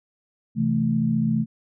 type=chord; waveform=sine; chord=A minor; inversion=first; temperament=equal; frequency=130.81 / 164.81 / 220 Hz; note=C3 / E3 / A3; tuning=0 / 0 / 0 cents; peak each=-26 / -25 / -21 dBFS; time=0.55-1.46 s; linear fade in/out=50 ms; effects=none